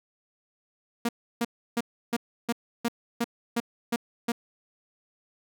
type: tone bursts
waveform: sawtooth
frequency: 235.2 Hz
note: A#3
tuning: 16 cents sharp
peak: -20 dBFS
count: 10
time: 1.05-4.32 s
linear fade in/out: 5 ms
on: 39 ms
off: 320 ms
effects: none